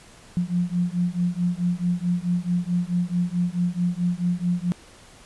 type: beating tone pair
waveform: sine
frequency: 174.2 / 178.8 Hz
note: F3 / F3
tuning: -4 / +41 cents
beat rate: 4.6 Hz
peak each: -24 dBFS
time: 0.37-4.72 s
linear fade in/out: 0 ms
effects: pink hiss -49 dBFS RMS until 5.25 s + resampled to 24000 Hz